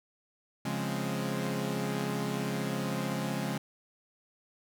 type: chord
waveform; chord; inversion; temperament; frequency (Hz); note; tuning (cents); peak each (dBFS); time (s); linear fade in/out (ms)
sawtooth; Db major seventh; none; equal; 138.59 / 174.61 / 207.7 / 261.6; Db3 / F3 / Ab3 / C4; 0 / 0 / 0 / 0; -32 / -33 / -31 / -35; 0.65-3.58; 5
effects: none